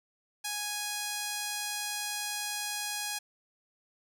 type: tone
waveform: 5% pulse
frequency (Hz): 830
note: G#5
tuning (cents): -1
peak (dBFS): -21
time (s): 0.44-3.19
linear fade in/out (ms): 10
effects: none

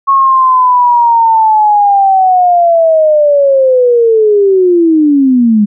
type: linear sweep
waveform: sine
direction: down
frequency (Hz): 1100 to 202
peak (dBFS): -4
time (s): 0.07-5.66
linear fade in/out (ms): 20
effects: none

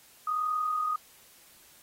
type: tone pair together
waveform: sine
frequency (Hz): 1203.5 / 1244.5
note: D6 / D#6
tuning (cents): +42 / 0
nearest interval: minor second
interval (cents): 58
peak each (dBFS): -37 / -27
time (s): 0.27-0.96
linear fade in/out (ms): 5
effects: white hiss -57 dBFS RMS until 1.82 s + AAC 48 kbps

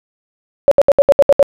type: tone bursts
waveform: sine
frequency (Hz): 563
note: C#5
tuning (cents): +27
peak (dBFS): -3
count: 8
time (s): 0.68-1.428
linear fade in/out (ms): 0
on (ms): 34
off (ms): 68
effects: none

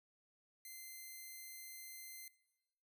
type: tone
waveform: 5% pulse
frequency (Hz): 2075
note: C7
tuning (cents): -15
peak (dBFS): -40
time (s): 0.65-2.28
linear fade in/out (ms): 2
effects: noise-tail reverb RT60 1.0 s tail -20 dB re dry

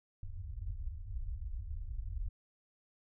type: low-pass noise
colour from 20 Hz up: pink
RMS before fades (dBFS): -40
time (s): 0.23-2.29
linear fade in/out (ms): 5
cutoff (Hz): 100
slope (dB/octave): 96
effects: none

